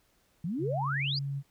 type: exponential sweep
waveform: sine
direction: up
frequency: 151.4 to 5030 Hz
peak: -30 dBFS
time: 0.44-1.19 s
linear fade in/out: 5 ms
type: tone with pitch glide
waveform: sine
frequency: 137.8 to 139.32 Hz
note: C#3 to C#3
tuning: -10 to +9 cents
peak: -31 dBFS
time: 0.58-1.43 s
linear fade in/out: 50 ms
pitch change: +19 cents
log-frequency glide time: 0.81-1.17 s
effects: pink hiss -69 dBFS RMS until 1.5 s